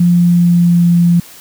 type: tone with pitch glide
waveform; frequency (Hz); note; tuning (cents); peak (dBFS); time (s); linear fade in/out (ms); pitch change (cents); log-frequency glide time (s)
sine; 174.61 to 172.6; F3 to F3; 0 to -20; -6; 0-1.2; 5; -20; 0.12-0.86
effects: white hiss -37 dBFS RMS until 1.4 s